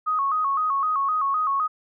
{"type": "tone with vibrato", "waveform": "sine", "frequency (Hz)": 1174.7, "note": "D6", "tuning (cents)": 0, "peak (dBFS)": -20, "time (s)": [0.06, 1.68], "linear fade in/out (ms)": 20, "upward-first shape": "square", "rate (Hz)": 3.9, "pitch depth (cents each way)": 110, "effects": []}